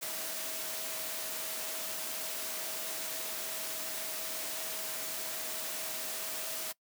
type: tone in noise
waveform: sine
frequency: 640 Hz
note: D#5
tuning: 49 cents sharp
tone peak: -49 dBFS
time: 0.01-6.73 s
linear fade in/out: 20 ms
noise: white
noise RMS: -38 dBFS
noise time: 0.01-6.73 s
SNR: -14 dB
effects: noise-tail reverb RT60 0.1 s tail -22 dB re dry + high-pass 200 Hz 12 dB/octave